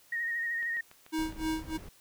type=tone with vibrato; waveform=sine; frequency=1864.7 Hz; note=A#6; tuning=in tune; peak=-30 dBFS; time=0.12-0.81 s; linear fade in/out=5 ms; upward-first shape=sine; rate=13 Hz; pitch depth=30 cents each way
type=clicks; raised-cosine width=0.3 ms; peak=-35 dBFS; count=5; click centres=0.628 / 0.769 / 0.914 / 1.064 / 1.324 s
type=tone with tremolo; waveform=square; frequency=317.1 Hz; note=D#4; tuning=33 cents sharp; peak=-29 dBFS; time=1.12-1.78 s; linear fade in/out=20 ms; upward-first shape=sine; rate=3.3 Hz; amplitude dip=95%
type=noise; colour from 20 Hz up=brown; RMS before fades=-43 dBFS; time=1.18-1.89 s; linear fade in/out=5 ms
effects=white hiss -61 dBFS RMS until 2 s